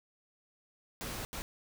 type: noise bursts at uneven times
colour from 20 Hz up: pink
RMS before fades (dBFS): -40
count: 2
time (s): 1.01-1.25 / 1.33-1.42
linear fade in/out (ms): 0
effects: none